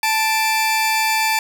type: tone pair together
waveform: sawtooth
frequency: 879.9 / 2349 Hz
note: A5 / D7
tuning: 0 / 0 cents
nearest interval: octave + perfect fourth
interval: 1700 cents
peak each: -14 / -17 dBFS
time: 0.03-1.39 s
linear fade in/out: 2 ms
effects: none